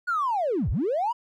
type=linear two-way sweep; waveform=triangle; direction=down then up; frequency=1480 to 41.33 to 995 Hz; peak=-19 dBFS; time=0.07-1.13 s; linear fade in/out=20 ms; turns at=0.7 s; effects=tanh soft clip ceiling -20 dBFS